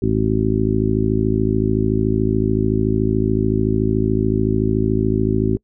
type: harmonic tone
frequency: 53.7 Hz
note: A1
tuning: 41 cents flat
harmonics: 1 / 2 / 3 / 4 / 5 / 6 / 7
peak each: -25 / -21 / -27 / -22 / -22 / -24 / -21 dBFS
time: 0.02-5.57 s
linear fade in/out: 5 ms
effects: noise-tail reverb RT60 0.1 s tail -25 dB re dry